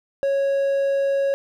triangle tone, 552 Hz, C#5, 7 cents flat, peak -16 dBFS, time 0.23-1.34 s, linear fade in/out 0 ms, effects none

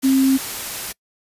sine tone in noise, 266.8 Hz, C4, 34 cents sharp, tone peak -12 dBFS, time 0.03-0.38 s, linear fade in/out 20 ms, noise white, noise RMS -28 dBFS, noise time 0.02-0.93 s, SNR +13 dB, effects noise-tail reverb RT60 0.1 s tail -25 dB re dry + resampled to 32000 Hz

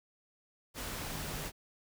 sine tone in noise, 155.3 Hz, D#3, 3 cents flat, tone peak -48 dBFS, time 0.98-1.46 s, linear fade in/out 50 ms, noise pink, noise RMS -40 dBFS, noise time 0.74-1.52 s, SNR -11 dB, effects none

